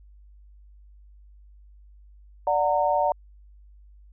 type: chord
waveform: sine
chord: D augmented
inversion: none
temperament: just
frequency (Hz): 587.3 / 734.2 / 917.7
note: D5 / F#5 / A#5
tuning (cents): 0 / -14 / -27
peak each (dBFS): -24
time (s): 2.47-3.12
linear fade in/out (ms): 2
effects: added 50 Hz sine -48 dBFS peak until 4.12 s